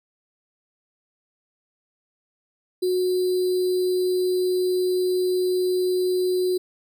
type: tone with sample-and-hold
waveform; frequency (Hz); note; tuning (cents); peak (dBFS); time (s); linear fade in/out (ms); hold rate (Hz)
sine; 365.5; F#4; -21; -19; 2.82-6.58; 10; 4410
effects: none